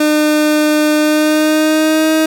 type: tone with pitch glide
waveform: 30% pulse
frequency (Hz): 303.1 to 315.4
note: D#4 to D#4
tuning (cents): -45 to +24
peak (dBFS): -7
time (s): 0-2.26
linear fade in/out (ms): 5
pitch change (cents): +69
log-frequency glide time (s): 0.96-2.13
effects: none